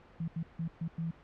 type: tone bursts at uneven times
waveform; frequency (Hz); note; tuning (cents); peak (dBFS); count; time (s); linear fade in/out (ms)
sine; 164.81; E3; 0; -32; 5; 0.2-0.28 / 0.36-0.43 / 0.59-0.68 / 0.81-0.88 / 0.98-1.11; 5
effects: pink hiss -57 dBFS RMS until 1.23 s + low-pass 2000 Hz 12 dB/octave